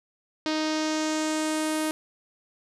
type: tone with low-pass filter sweep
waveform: sawtooth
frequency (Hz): 311.1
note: D#4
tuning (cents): 0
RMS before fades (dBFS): -27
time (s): 0.46-1.91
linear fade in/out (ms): 0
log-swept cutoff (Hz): 4700 to 11000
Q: 2.3
effects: none